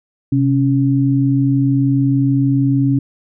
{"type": "tone pair together", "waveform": "sine", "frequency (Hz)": [130.57, 277.2], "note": ["C3", "C#4"], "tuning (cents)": [-3, 0], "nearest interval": "octave + minor second", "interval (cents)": 1303, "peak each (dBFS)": -14, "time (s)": [0.32, 2.99], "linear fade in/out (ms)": 5, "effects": []}